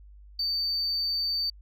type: tone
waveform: sine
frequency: 4585 Hz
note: D8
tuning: 42 cents flat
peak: -24 dBFS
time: 0.39-1.5 s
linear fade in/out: 5 ms
effects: tanh soft clip ceiling -23 dBFS + added 50 Hz sine -47 dBFS peak until 1.61 s